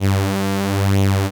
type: tone with flanger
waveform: sawtooth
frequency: 98 Hz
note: G2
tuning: in tune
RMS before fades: -17 dBFS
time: 0-1.31 s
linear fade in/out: 50 ms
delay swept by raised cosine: 0.3 to 5.9 ms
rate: 1 Hz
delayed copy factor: +0.65
effects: none